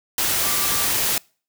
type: tone in noise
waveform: sine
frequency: 1174.7 Hz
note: D6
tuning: in tune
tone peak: -32 dBFS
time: 0.43-0.86 s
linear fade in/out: 2 ms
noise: white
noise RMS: -21 dBFS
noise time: 0.18-1.18 s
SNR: -14 dB
effects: noise-tail reverb RT60 0.4 s tail -26 dB re dry